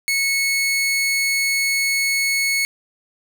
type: tone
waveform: sawtooth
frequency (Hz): 2200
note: C#7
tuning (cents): -14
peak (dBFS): -14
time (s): 0.08-2.65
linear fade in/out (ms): 0
effects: none